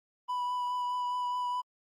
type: tone with vibrato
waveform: triangle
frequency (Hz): 987.8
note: B5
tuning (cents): 0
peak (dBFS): -28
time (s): 0.28-1.62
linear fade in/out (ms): 20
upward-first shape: triangle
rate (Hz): 4.8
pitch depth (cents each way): 15
effects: Opus 24 kbps